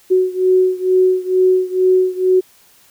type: beating tone pair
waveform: sine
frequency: 370 / 372.2 Hz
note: F#4 / F#4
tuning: 0 / +10 cents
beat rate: 2.2 Hz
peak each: -13 / -15 dBFS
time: 0.1-2.41 s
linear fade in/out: 20 ms
effects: white hiss -50 dBFS RMS until 2.9 s